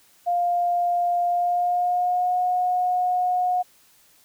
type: tone with pitch glide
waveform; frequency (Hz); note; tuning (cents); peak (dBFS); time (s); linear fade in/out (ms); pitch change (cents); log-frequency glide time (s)
sine; 702 to 725.1; F5 to F#5; +9 to -35; -19; 0.26-3.63; 20; +56; 1.28-2.39
effects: white hiss -57 dBFS RMS until 4.24 s